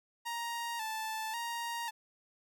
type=tone with vibrato; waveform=sawtooth; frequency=907 Hz; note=A#5; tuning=48 cents flat; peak=-32 dBFS; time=0.25-1.91 s; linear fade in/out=20 ms; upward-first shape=square; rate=0.92 Hz; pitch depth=56 cents each way; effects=none